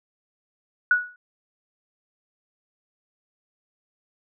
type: tone with exponential decay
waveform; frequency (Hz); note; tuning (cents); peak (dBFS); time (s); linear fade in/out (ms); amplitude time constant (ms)
sine; 1466; F#6; -16; -12; 0.91-1.16; 2; 53
effects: none